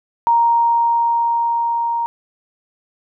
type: tone with level ramp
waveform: sine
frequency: 934 Hz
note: A#5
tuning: 3 cents sharp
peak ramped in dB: -10 to -17 dBFS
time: 0.27-2.06 s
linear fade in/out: 0 ms
effects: none